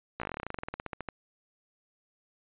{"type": "slowing click train", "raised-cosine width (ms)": 0.5, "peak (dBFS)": -20, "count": 23, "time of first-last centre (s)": [0.2, 1.087], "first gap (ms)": 16, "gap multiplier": 1.08, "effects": ["resampled to 8000 Hz"]}